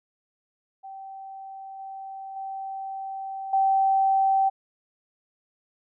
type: tone with level steps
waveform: sine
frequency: 775 Hz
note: G5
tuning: 20 cents flat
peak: -37 / -35 / -31 / -18 dBFS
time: 0.83-4.5 s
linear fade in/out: 20 ms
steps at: 1.79 / 2.36 / 3.53 s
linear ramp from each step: 5 ms
effects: none

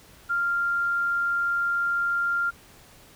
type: tone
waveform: sine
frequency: 1393 Hz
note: F6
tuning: 5 cents flat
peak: -22 dBFS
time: 0.29-2.51 s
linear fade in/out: 20 ms
effects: pink hiss -52 dBFS RMS until 3.15 s

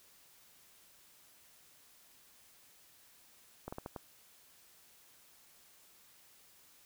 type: slowing click train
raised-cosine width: 1 ms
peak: -27 dBFS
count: 5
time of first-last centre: 3.68-3.962 s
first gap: 45 ms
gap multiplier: 1.31
effects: white hiss -63 dBFS RMS until 6.85 s

